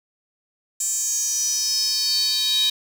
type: tone with high-pass filter sweep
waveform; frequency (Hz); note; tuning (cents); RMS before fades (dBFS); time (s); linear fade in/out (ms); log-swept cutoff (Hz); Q
square; 346.4; F4; -14; -22; 0.8-2.7; 5; 7500 to 3700; 8.2
effects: none